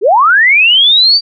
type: linear sweep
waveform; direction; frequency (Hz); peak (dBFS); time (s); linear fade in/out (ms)
sine; up; 349.2 to 4705; -4; 0.01-1.21; 50
effects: none